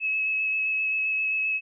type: tone with vibrato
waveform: sine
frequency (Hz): 2582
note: E7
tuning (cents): -37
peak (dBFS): -23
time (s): 0-1.61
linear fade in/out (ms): 50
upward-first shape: square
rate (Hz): 7.6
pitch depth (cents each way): 10
effects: none